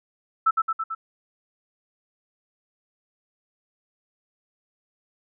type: tone with echo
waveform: sine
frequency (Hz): 1318.5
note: E6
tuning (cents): 0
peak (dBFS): -15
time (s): 0.46-0.51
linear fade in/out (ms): 10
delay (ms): 110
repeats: 4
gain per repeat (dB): -3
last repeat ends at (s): 0.95
effects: none